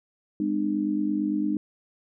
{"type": "tone cluster", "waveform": "sine", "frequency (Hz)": [205.5, 254.4, 303.2], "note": ["G#3", "C4", "D#4"], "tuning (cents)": [-18, -48, -45], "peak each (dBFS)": [-28, -32, -25], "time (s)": [0.4, 1.57], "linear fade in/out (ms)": 2, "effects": []}